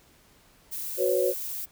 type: noise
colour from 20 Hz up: violet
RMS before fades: -34 dBFS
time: 0.71-1.66 s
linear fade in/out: 20 ms
type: chord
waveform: sine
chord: F# suspended fourth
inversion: none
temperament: equal with one note detuned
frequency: 370 / 499.6 / 554.4 Hz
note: F#4 / B4 / C#5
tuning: 0 / +20 / 0 cents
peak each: -26 dBFS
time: 0.97-1.34 s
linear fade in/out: 50 ms
effects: pink hiss -59 dBFS RMS until 1.71 s